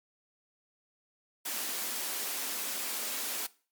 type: high-pass noise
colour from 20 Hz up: white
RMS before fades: -35 dBFS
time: 1.45-3.47 s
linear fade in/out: 10 ms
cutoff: 210 Hz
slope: 48 dB/octave
effects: noise-tail reverb RT60 0.4 s tail -21 dB re dry + MP3 96 kbps